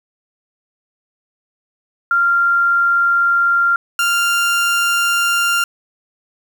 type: tone pair in turn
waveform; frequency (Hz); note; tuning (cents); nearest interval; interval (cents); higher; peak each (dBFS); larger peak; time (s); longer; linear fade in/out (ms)
sine / 30% pulse; 1388 / 1393.2; F6 / F6; -11 / -5; unison; 6; second; -11; neither; 2.11-3.76 / 3.99-5.64; neither; 2
effects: 8-bit